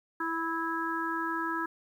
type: harmonic tone with a mistuned harmonic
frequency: 329.6 Hz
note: E4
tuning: in tune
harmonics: 1 / 3 / 4 / 5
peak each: -35 / -35 / -35 / -35 dBFS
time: 0.2-1.66 s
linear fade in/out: 5 ms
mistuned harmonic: 4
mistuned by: -20 cents
effects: 10-bit